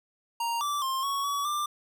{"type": "tone with pitch steps", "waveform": "square", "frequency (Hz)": [933, 1165, 1059, 1112, 1134, 1186], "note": ["A#5", "D6", "C6", "C#6", "C#6", "D6"], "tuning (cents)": [1, -14, 21, 5, 39, 17], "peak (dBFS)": -28, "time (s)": [0.4, 1.66], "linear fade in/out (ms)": 5, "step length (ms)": 210, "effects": []}